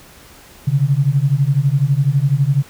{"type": "beating tone pair", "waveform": "sine", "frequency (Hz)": [133.4, 145.4], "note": ["C3", "D3"], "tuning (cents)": [34, -17], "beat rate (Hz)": 12, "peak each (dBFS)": -15, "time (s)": [0.67, 2.63], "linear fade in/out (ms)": 10, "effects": ["pink hiss -43 dBFS RMS until 2.69 s"]}